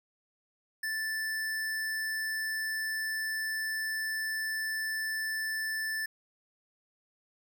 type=tone; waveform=square; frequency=1760 Hz; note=A6; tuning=in tune; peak=-32 dBFS; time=0.83-6.06 s; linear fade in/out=5 ms; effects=none